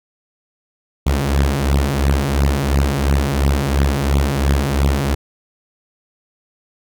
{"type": "beating tone pair", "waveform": "sawtooth", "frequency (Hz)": [68, 70.9], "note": ["C#2", "C#2"], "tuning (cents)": [-33, 40], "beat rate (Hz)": 2.9, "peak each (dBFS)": -13, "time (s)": [1.06, 5.15], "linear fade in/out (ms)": 10, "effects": []}